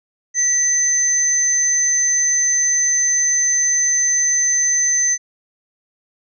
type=tone pair together; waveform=sine; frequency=1938 / 6153 Hz; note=B6 / G8; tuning=-33 / -33 cents; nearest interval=octave + minor sixth; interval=2000 cents; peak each=-24 / -14 dBFS; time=0.34-5.18 s; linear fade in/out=50 ms; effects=none